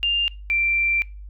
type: tone pair in turn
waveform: sine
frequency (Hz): 2800 / 2355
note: F7 / D7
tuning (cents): +4 / +4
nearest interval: minor third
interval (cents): 300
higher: first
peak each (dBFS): -18 / -18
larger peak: neither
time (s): 0.03-0.28 / 0.5-1.02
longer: second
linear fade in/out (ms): 0
effects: noise-tail reverb RT60 0.3 s tail -23 dB re dry + added 50 Hz sine -35 dBFS peak until 1.29 s